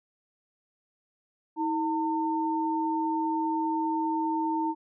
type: tone pair together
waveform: sine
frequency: 320 / 905 Hz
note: D#4 / A5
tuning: +49 / +48 cents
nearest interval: octave + tritone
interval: 1799 cents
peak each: -28 dBFS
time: 1.56-4.75 s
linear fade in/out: 50 ms
effects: none